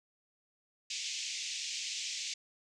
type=band-pass noise; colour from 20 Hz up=white; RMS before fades=-39 dBFS; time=0.9-2.34 s; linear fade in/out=5 ms; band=2200 to 7100 Hz; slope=48 dB/octave; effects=none